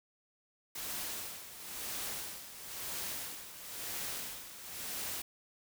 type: noise with tremolo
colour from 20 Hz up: white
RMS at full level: -39 dBFS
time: 0.75-5.22 s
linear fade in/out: 5 ms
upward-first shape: sine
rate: 0.99 Hz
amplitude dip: 70%
effects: none

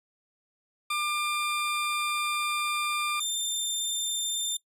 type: tone pair in turn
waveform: 20% pulse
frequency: 1196 / 3591 Hz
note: D6 / A7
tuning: +31 / +35 cents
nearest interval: octave + perfect fifth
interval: 1904 cents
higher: second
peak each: -22 dBFS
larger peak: neither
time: 0.9-3.2 / 3.2-4.57 s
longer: first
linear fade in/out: 5 ms
effects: noise-tail reverb RT60 0.1 s tail -20 dB re dry + resampled to 32000 Hz

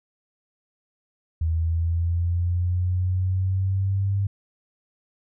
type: linear sweep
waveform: sine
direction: up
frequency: 80.5 to 99.6 Hz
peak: -20 dBFS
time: 1.41-4.27 s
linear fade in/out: 5 ms
effects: none

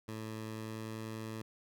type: tone with pitch glide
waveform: 15% pulse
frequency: 110 to 110.7 Hz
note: A2 to A2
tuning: 0 to +11 cents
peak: -34 dBFS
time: 0.08-1.42 s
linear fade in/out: 5 ms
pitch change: +11 cents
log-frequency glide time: 0.51-0.98 s
effects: none

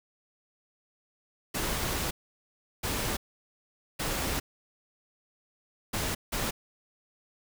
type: noise bursts at uneven times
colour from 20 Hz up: pink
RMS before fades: -31 dBFS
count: 5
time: 1.54-2.11 / 2.83-3.17 / 3.99-4.4 / 5.93-6.15 / 6.32-6.51 s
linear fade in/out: 10 ms
effects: none

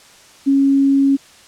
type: tone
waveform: sine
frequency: 275.1 Hz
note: C#4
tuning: 13 cents flat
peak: -10 dBFS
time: 0.46-1.17 s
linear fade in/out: 20 ms
effects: white hiss -45 dBFS RMS until 1.47 s + low-pass 8000 Hz 12 dB/octave

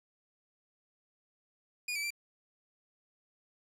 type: tone with pitch steps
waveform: sawtooth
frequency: 2447 / 2303 / 2353 Hz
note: D#7 / D7 / D7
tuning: -29 / -34 / +3 cents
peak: -30 dBFS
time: 1.88-2.105 s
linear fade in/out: 5 ms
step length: 75 ms
effects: low-pass 12000 Hz 12 dB/octave + 10-bit

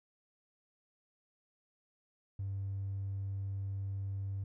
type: tone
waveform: triangle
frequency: 98 Hz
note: G2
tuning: in tune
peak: -32 dBFS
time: 2.39-4.44 s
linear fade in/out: 5 ms
effects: tanh soft clip ceiling -32 dBFS

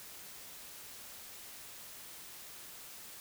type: silence
effects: white hiss -50 dBFS RMS until 3.2 s

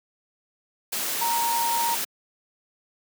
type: tone in noise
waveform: sine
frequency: 932.3 Hz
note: A#5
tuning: in tune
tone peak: -23 dBFS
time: 1.21-1.95 s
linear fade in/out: 10 ms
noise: white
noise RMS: -28 dBFS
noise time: 0.92-2.05 s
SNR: +2 dB
effects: high-pass 200 Hz 12 dB/octave

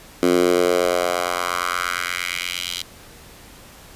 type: tone with high-pass filter sweep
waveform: 10% pulse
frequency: 88.6 Hz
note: F2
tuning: 25 cents sharp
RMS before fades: -21 dBFS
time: 0.23-2.82 s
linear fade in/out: 0 ms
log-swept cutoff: 290 to 3500 Hz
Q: 2.3
effects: pink hiss -44 dBFS RMS until 3.95 s + resampled to 32000 Hz

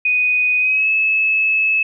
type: tone with pitch glide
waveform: sine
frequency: 2489 to 2596 Hz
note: D#7 to E7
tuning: 0 to -27 cents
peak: -13 dBFS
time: 0.05-1.83 s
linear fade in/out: 5 ms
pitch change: +73 cents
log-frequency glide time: 0.59-0.89 s
effects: none

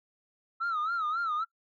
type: tone with vibrato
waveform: sine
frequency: 1301 Hz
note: E6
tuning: 23 cents flat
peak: -26 dBFS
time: 0.6-1.45 s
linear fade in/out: 20 ms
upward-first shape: sine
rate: 3.7 Hz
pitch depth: 130 cents each way
effects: noise-tail reverb RT60 0.1 s tail -24 dB re dry + tanh soft clip ceiling -26 dBFS

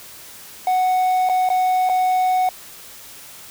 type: tone with dropouts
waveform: triangle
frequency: 740 Hz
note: F#5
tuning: in tune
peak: -13 dBFS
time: 0.67-2.49 s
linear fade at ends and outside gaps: 2 ms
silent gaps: 1.29-1.296 / 1.49-1.501 / 1.891-1.896 s
effects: white hiss -40 dBFS RMS until 3.5 s

